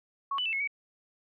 sine tone with pitch steps, 1108 / 2983 / 2653 / 2182 / 2265 Hz, C#6 / F#7 / E7 / C#7 / C#7, -1 / +13 / +10 / -28 / +37 cents, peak -28 dBFS, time 0.31-0.675 s, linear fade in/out 5 ms, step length 73 ms, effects none

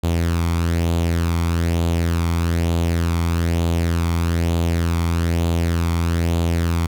sawtooth tone with flanger, 84.3 Hz, E2, 39 cents sharp, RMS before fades -19 dBFS, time 0.03-6.87 s, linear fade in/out 10 ms, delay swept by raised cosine 0.27 to 0.9 ms, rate 1.1 Hz, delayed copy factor +0.5, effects none

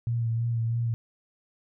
sine tone with vibrato, 116 Hz, A#2, 8 cents flat, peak -24 dBFS, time 0.07-0.94 s, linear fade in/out 0 ms, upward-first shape sine, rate 3.1 Hz, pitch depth 29 cents each way, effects none

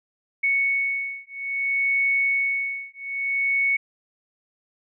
sine beating tone pair, 2217 / 2217.6 Hz, C#7 / C#7, 0 / 0 cents, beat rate 0.6 Hz, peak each -24 dBFS, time 0.43-3.77 s, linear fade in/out 10 ms, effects none

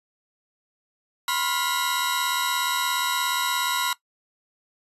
sawtooth tone cluster, 988 / 1065 / 1408 / 3866 Hz, B5 / C6 / F6 / B7, 0 / +30 / +14 / -38 cents, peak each -25 dBFS, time 1.28-3.93 s, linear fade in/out 2 ms, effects noise-tail reverb RT60 0.1 s tail -18 dB re dry + resampled to 32000 Hz

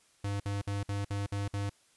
square tone bursts, 100.6 Hz, G2, 45 cents sharp, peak -32 dBFS, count 7, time 0.24-1.696 s, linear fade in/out 5 ms, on 160 ms, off 56 ms, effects white hiss -66 dBFS RMS until 1.96 s + resampled to 24000 Hz

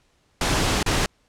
pink noise with dropouts, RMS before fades -21 dBFS, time 0.41-1.06 s, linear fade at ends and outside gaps 2 ms, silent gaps 0.829-0.862 s, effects pink hiss -64 dBFS RMS until 1.28 s + low-pass 8000 Hz 12 dB/octave

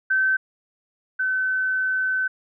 sine tone pair in turn, 1539 / 1522.2 Hz, G6 / F#6, -32 / +49 cents, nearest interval unison, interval 19 cents, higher first, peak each -17 / -20 dBFS, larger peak first, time 0.1-0.37 / 1.19-2.28 s, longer second, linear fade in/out 10 ms, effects none

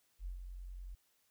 sine tone with ADSR envelope, 45.05 Hz, F#1, 45 cents flat, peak -38 dBFS, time 0.19-0.95 s, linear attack 68 ms, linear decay 120 ms, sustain -6 dB, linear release 7 ms, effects white hiss -75 dBFS RMS until 1.3 s

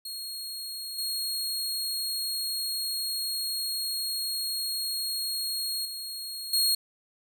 sawtooth tone with level steps, 4283 Hz, C8, 40 cents sharp, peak -32 / -26 / -32 / -19 dBFS, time 0.05-6.75 s, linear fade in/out 5 ms, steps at 0.98 / 5.85 / 6.53 s, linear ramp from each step 5 ms, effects none

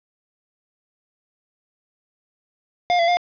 square tone with pitch steps, 708 / 679 / 706 Hz, F5 / F5 / F5, +23 / -49 / +19 cents, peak -16 dBFS, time 2.9-3.17 s, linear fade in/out 0 ms, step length 90 ms, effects resampled to 11025 Hz + 7-bit

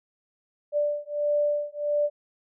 sine beating tone pair, 587.3 / 588.8 Hz, D5 / D5, 0 / +4 cents, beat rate 1.5 Hz, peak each -26 dBFS, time 0.72-2.1 s, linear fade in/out 50 ms, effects none

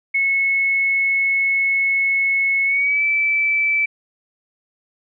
sine tone with pitch glide, 2193 to 2317 Hz, C#7 to D7, -19 to -24 cents, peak -15 dBFS, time 0.14-3.86 s, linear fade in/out 10 ms, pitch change +95 cents, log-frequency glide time 2.65-3.03 s, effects none

